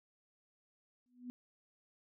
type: tone with exponential growth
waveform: sine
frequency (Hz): 246.9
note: B3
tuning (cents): 0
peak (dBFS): -39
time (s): 1.06-1.3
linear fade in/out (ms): 0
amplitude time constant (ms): 51
effects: none